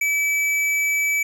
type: tone with hard clipping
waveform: sine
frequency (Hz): 2300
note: D7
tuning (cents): -37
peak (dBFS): -20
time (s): 0.01-1.23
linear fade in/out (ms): 5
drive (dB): 12
effects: none